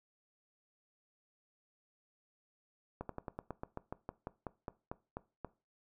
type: slowing click train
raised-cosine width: 1 ms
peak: -26 dBFS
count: 16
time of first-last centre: 3.01-5.447 s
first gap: 83 ms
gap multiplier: 1.09
effects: noise-tail reverb RT60 0.3 s tail -19 dB re dry